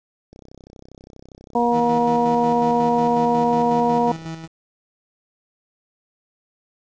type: click train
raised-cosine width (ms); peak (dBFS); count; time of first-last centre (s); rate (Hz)
2; -30; 128; 0.33-4.25; 32.4
type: harmonic tone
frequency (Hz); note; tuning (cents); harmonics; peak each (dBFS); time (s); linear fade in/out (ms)
238.2; A#3; +38; 1 / 2 / 3 / 4; -21 / -21 / -21 / -21; 1.55-4.12; 5
type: tone with tremolo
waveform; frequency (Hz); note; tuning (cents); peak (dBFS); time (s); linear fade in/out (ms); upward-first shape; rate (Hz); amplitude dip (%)
30% pulse; 162.4; E3; -26; -25; 1.71-4.48; 50; square; 5.5; 50
effects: resampled to 16000 Hz + 8-bit